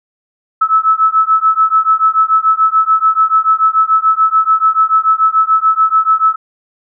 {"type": "beating tone pair", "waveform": "sine", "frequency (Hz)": [1300, 1306.9], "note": ["E6", "E6"], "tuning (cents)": [-24, -15], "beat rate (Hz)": 6.9, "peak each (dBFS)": -11, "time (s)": [0.61, 6.36], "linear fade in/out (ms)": 10, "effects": []}